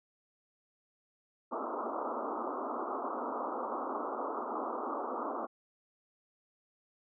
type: band-pass noise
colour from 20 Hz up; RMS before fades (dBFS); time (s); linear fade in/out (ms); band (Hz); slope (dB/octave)
white; -37; 1.51-5.47; 20; 230 to 1300; 96
effects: none